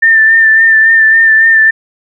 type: tone with vibrato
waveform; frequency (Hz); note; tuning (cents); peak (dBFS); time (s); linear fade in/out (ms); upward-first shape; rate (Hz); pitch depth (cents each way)
sine; 1788; A6; +27; -3; 0.02-1.71; 10; sine; 3.6; 27
effects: none